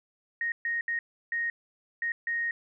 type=tone bursts at uneven times; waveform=sine; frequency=1864.7 Hz; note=A#6; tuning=in tune; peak=-27 dBFS; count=6; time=0.41-0.52 / 0.65-0.81 / 0.88-0.99 / 1.32-1.5 / 2.02-2.12 / 2.27-2.51 s; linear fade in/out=2 ms; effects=none